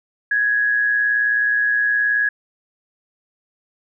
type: tone with amplitude modulation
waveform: sine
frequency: 1669 Hz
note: G#6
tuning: 8 cents sharp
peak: -13 dBFS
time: 0.31-2.29 s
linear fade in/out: 5 ms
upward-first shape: sine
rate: 119 Hz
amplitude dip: 45%
effects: none